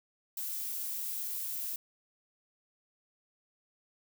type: noise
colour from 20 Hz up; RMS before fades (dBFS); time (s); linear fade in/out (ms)
violet; -37; 0.37-1.76; 2
effects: none